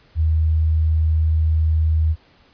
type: tone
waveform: sine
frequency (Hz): 79.2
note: D#2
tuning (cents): +31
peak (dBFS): -14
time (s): 0.15-2.16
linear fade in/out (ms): 50
effects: pink hiss -54 dBFS RMS until 2.53 s + resampled to 11025 Hz